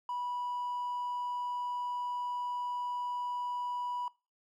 triangle tone, 980 Hz, B5, 14 cents flat, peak -31 dBFS, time 0.09-4.08 s, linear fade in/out 2 ms, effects noise-tail reverb RT60 0.3 s tail -23 dB re dry + tanh soft clip ceiling -28 dBFS

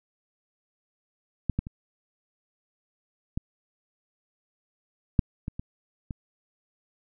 clicks, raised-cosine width 5 ms, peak -12 / -13 / -24 / -16 / -6 / -19 / -21 / -21 dBFS, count 8, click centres 1.497 / 1.59 / 1.669 / 3.375 / 5.192 / 5.481 / 5.595 / 6.108 s, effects none

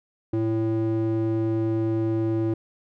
square tone with band-pass filter, 111.3 Hz, A2, 20 cents sharp, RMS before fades -24 dBFS, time 0.33-2.54 s, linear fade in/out 5 ms, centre 280 Hz, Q 3.1, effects none

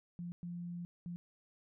sine tone bursts at uneven times, 173.9 Hz, F3, 7 cents flat, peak -40 dBFS, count 3, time 0.19-0.32 / 0.43-0.85 / 1.06-1.16 s, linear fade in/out 0 ms, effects none

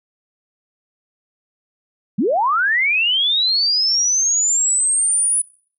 sine linear sweep, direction up, 164.2 to 9956 Hz, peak -14 dBFS, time 2.18-5.42 s, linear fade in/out 10 ms, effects noise-tail reverb RT60 0.5 s tail -24 dB re dry

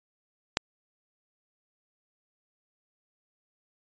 click, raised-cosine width 0.2 ms, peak -6 dBFS, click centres 0.571 s, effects resampled to 16000 Hz

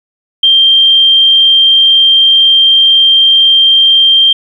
sine tone, 3171 Hz, G7, 19 cents sharp, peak -3 dBFS, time 0.43-4.33 s, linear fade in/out 5 ms, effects 7-bit

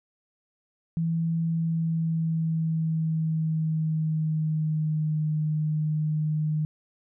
sine tone with pitch glide, 164.81 to 153.77 Hz, E3 to D#3, 0 to -20 cents, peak -23 dBFS, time 0.97-6.65 s, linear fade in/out 0 ms, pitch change -120 cents, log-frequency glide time 1.41-5.3 s, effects none

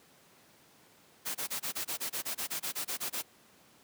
white noise bursts, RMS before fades -35 dBFS, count 16, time 1.25-3.225 s, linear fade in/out 20 ms, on 100 ms, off 25 ms, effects pink hiss -61 dBFS RMS until 3.83 s + high-pass 150 Hz 12 dB/octave

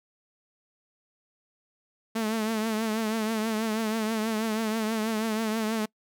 sawtooth tone with vibrato, 220 Hz, A3, in tune, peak -22 dBFS, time 2.15-5.86 s, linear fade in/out 10 ms, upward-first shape triangle, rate 6.2 Hz, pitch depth 68 cents each way, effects noise-tail reverb RT60 0.1 s tail -25 dB re dry

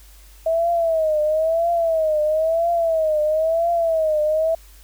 sine tone with vibrato, 644 Hz, E5, 41 cents flat, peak -16 dBFS, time 0.46-4.55 s, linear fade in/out 5 ms, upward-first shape triangle, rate 1 Hz, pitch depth 120 cents each way, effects added 50 Hz sine -44 dBFS peak until 4.83 s + white hiss -51 dBFS RMS until 4.83 s

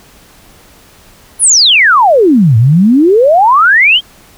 sine exponential two-way sweep, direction down then up, 11150 to 107.1 to 3277 Hz, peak -3 dBFS, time 1.39-4.01 s, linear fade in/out 50 ms, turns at 2.57 s, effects pink hiss -41 dBFS RMS until 4.37 s

